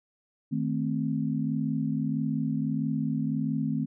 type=chord; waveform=sine; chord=A diminished; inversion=second; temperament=equal; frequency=155.56 / 220 / 261.6 Hz; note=Eb3 / A3 / C4; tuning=0 / 0 / 0 cents; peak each=-30 dBFS; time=0.51-3.86 s; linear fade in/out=20 ms; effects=none